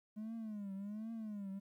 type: tone with vibrato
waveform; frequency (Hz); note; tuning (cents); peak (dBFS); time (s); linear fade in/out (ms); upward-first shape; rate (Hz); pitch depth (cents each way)
triangle; 210; G#3; +19; -39; 0.16-1.6; 20; triangle; 1.3; 160
effects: tanh soft clip ceiling -35 dBFS + 13-bit